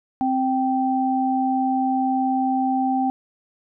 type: tone pair together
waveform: sine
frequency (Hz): 261.6 / 780.1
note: C4 / G5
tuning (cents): 0 / -9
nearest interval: octave + perfect fifth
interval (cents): 1891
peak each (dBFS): -21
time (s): 0.21-3.1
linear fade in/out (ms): 0
effects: none